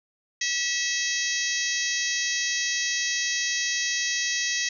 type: harmonic tone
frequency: 648 Hz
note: E5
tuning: 30 cents flat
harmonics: 3 / 4 / 5 / 6 / 7 / 8 / 9 / 10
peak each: -29 / -33 / -35 / -34 / -35 / -34 / -32 / -32 dBFS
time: 0.41-4.69 s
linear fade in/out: 5 ms
effects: none